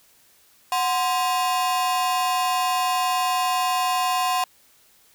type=ring-modulated tone; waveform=45% pulse; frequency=888 Hz; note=A5; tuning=16 cents sharp; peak=-17 dBFS; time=0.72-4.44 s; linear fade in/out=2 ms; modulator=151 Hz; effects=white hiss -57 dBFS RMS until 5.14 s